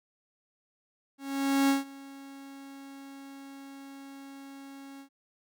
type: tone with ADSR envelope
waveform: 45% pulse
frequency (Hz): 274.7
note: C#4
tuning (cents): -16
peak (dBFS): -21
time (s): 1.18-5.09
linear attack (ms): 510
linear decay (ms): 150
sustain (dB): -23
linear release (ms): 89
effects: none